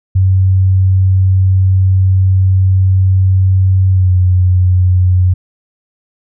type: tone with pitch glide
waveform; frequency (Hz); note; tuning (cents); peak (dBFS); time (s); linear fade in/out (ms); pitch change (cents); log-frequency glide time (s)
sine; 94.4 to 91.24; F#2 to F#2; +35 to -24; -6; 0.15-5.34; 10; -59; 3.91-4.12
effects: none